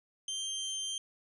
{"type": "tone", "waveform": "25% pulse", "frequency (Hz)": 3149, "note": "G7", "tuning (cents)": 7, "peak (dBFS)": -31, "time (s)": [0.28, 0.98], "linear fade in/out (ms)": 2, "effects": ["resampled to 24000 Hz", "11-bit"]}